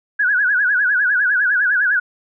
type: tone with vibrato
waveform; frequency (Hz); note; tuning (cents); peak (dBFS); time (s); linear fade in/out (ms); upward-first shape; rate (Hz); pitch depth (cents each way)
sine; 1568; G6; 0; -13; 0.19-2; 10; sine; 9.9; 140
effects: none